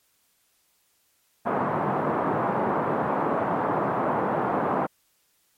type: band-pass noise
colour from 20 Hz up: white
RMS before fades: -25 dBFS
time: 1.45-4.87 s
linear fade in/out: 20 ms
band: 130 to 1100 Hz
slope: 24 dB/octave
effects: white hiss -67 dBFS RMS until 5.57 s + MP3 64 kbps